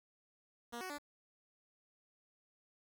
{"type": "tone with pitch steps", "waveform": "10% pulse", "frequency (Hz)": [237.2, 371.8, 291], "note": ["A#3", "F#4", "D4"], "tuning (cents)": [30, 8, -16], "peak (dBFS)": -34, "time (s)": [0.72, 0.987], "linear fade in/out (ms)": 20, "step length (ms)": 89, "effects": ["10-bit"]}